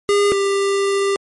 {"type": "tone pair in turn", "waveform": "square", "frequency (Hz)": [406.2, 396.2], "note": ["G#4", "G4"], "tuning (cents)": [-38, 18], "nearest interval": "unison", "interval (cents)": 44, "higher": "first", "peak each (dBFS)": [-13, -16], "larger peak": "first", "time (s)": [[0.09, 0.32], [0.32, 1.16]], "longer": "second", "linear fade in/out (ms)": 0, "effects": ["MP3 48 kbps"]}